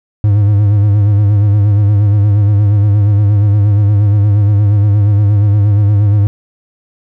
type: tone with vibrato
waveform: triangle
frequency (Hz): 102.8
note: G#2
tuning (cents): -17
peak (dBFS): -4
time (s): 0.24-6.27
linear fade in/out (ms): 0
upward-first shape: sine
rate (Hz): 8.5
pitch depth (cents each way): 56
effects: none